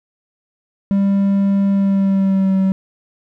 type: tone with pitch glide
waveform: triangle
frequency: 197.7 to 191.19 Hz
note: G3 to G3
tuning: +15 to -43 cents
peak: -10 dBFS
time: 0.91-2.72 s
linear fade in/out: 0 ms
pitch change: -58 cents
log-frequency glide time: 1.71-2.56 s
effects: none